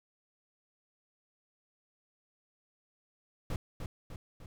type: noise with echo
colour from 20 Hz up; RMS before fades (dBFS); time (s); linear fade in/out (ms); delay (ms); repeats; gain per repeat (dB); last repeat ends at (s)
brown; -34; 3.5-3.56; 2; 300; 3; -5; 4.46
effects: none